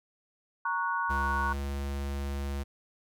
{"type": "chord", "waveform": "sine", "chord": "F# major", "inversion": "first", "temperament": "equal with one note detuned", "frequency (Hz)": [932.3, 1108.7, 1469.8], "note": ["A#5", "C#6", "F#6"], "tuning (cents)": [0, 0, -12], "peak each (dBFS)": -32, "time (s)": [0.65, 1.53], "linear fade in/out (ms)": 5}
{"type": "tone with pitch glide", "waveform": "square", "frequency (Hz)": [69.3, 69.86], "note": ["C#2", "C#2"], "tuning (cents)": [0, 14], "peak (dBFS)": -32, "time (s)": [1.09, 2.64], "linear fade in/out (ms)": 20, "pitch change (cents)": 14, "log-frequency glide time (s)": [1.5, 1.56]}
{"effects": []}